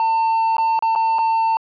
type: tone with dropouts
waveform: triangle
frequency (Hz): 899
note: A5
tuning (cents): +37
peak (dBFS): -13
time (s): 0-1.57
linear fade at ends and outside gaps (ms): 1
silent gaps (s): 0.568-0.582 / 0.791-0.824 / 0.952-0.959 / 1.185-1.189
effects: resampled to 11025 Hz + 9-bit

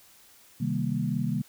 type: chord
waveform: sine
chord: C minor seventh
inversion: none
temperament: equal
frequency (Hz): 130.81 / 155.56 / 196 / 233.1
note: C3 / Eb3 / G3 / Bb3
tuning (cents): 0 / 0 / 0 / 0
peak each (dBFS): -31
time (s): 0.6-1.42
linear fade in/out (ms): 10
effects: white hiss -56 dBFS RMS until 1.48 s

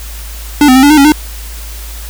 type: tone with pitch steps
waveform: square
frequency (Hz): 293.2 / 256.1 / 262.6 / 288 / 305.7 / 278.3 / 303.3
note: D4 / C4 / C4 / D4 / D#4 / C#4 / D#4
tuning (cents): -3 / -37 / +6 / -34 / -30 / +7 / -44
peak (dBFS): -3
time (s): 0.61-1.121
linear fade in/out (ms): 2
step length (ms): 73
effects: added 54 Hz sine -23 dBFS peak until 2.09 s + white hiss -30 dBFS RMS until 2.09 s

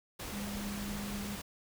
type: tone in noise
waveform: sine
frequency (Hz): 203.3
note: G#3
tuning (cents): -37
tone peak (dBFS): -38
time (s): 0.32-1.36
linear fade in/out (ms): 10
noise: pink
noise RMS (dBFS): -42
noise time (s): 0.19-1.42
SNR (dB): +1
effects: none

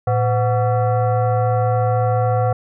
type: tone with frequency modulation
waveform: sine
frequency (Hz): 113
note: A2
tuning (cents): +47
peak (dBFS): -14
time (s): 0.07-2.53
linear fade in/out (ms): 5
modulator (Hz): 622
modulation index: 1.1
effects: none

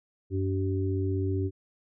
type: harmonic tone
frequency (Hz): 95.5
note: G2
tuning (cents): -45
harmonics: 1 / 3 / 4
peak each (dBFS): -27 / -33 / -32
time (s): 0.3-1.51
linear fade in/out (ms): 50
effects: none

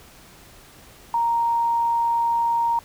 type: tone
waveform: sine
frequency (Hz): 932.3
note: A#5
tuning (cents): 0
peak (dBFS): -18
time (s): 1.14-2.79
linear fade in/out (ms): 2
effects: pink hiss -48 dBFS RMS until 2.84 s

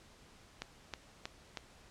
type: click train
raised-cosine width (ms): 0.2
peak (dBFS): -22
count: 4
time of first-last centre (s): 0.62-1.572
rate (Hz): 3.15
effects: pink hiss -60 dBFS RMS until 1.9 s + low-pass 8000 Hz 12 dB/octave

